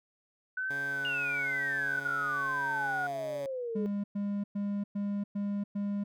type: tone with vibrato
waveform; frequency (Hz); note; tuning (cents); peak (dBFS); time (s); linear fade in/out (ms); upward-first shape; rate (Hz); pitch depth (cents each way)
sine; 1500; F#6; +23; -31; 0.57-3.07; 5; sine; 1.1; 67
type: tone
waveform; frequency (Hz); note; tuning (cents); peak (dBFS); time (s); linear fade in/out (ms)
10% pulse; 140; C#3; +18; -34; 0.7-3.46; 2
type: exponential sweep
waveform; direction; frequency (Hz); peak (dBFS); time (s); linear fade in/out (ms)
sine; down; 2864 to 415.3; -33; 1.05-3.86; 0
type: tone bursts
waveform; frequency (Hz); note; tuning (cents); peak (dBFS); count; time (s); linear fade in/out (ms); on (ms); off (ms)
triangle; 202.5; G#3; -43; -28; 6; 3.75-6.04; 10; 290; 110
effects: none